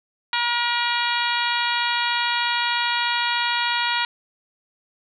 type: harmonic tone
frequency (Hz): 476.8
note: A#4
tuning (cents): +39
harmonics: 2 / 3 / 4 / 5 / 6 / 7 / 8 / 9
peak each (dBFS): -25 / -27 / -28 / -29 / -30 / -30 / -31 / -32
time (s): 0.33-4.05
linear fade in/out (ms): 2
effects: none